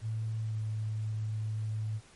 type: tone with pitch glide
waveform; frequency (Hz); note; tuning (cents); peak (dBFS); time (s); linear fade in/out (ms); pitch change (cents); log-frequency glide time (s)
sine; 110.6 to 108.39; A2 to A2; +9 to -26; -31; 0.01-2.01; 50; -35; 0.42-0.6
effects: pink hiss -58 dBFS RMS until 2.15 s + MP3 48 kbps